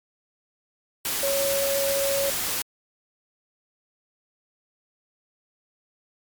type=tone in noise; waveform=sine; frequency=555 Hz; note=C#5; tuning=2 cents sharp; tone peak=-23 dBFS; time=1.23-2.3 s; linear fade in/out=2 ms; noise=white; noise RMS=-27 dBFS; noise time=1.05-2.62 s; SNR=+1 dB; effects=MP3 96 kbps